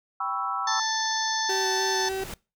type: chord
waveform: sine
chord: C# half-diminished seventh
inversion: second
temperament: equal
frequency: 784 / 987.8 / 1108.7 / 1318.5 Hz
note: G5 / B5 / C#6 / E6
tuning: 0 / 0 / 0 / 0 cents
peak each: -33 / -33 / -33 / -29 dBFS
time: 0.2-0.8 s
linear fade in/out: 5 ms
type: harmonic tone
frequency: 882 Hz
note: A5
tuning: 4 cents sharp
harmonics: 1 / 2 / 4 / 5 / 6 / 7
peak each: -29 / -31 / -34 / -34 / -33 / -32 dBFS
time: 0.67-2.09 s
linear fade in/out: 5 ms
type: tone with vibrato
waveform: 35% pulse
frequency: 381.3 Hz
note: G4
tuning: 48 cents flat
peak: -26 dBFS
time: 1.49-2.24 s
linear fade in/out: 5 ms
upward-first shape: square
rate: 3.3 Hz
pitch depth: 10 cents each way
type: noise with exponential growth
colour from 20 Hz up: pink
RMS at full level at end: -35 dBFS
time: 1.65-2.34 s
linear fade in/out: 2 ms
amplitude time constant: 150 ms
effects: noise-tail reverb RT60 0.3 s tail -24 dB re dry